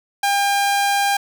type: tone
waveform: sawtooth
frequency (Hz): 802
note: G5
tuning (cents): +39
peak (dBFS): -12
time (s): 0.23-1.17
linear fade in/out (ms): 5
effects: none